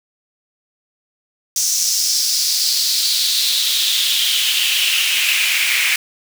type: noise with high-pass filter sweep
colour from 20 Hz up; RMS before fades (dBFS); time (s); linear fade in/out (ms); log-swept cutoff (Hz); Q
pink; -17; 1.56-5.96; 2; 6000 to 2200; 4
effects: none